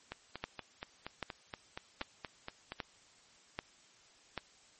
two click trains, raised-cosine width 0.3 ms, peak -24 / -20 dBFS, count 12 / 6, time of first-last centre 0.12-2.72 / 0.44-4.377 s, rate 4.23 / 1.27 Hz, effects white hiss -63 dBFS RMS until 4.79 s + MP3 32 kbps

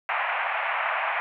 pink band-pass noise, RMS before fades -27 dBFS, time 0.09-1.2 s, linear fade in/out 0 ms, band 660 to 2600 Hz, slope 48 dB/octave, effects none

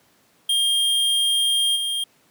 square tone with level steps, 3214 Hz, G7, 43 cents sharp, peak -18 / -23 dBFS, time 0.49-2.04 s, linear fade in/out 5 ms, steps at 1.75 s, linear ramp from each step 20 ms, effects pink hiss -59 dBFS RMS until 2.3 s + high-pass 150 Hz 12 dB/octave

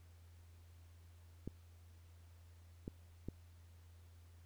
clicks, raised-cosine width 3 ms, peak -30 dBFS, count 3, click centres 1.476 / 2.879 / 3.286 s, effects added 85 Hz sine -58 dBFS peak until 4.45 s + pink hiss -72 dBFS RMS until 4.45 s

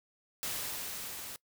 white noise with level ramp, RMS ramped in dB -36 to -44 dBFS, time 0.43-1.36 s, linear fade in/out 0 ms, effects noise-tail reverb RT60 0.1 s tail -22 dB re dry

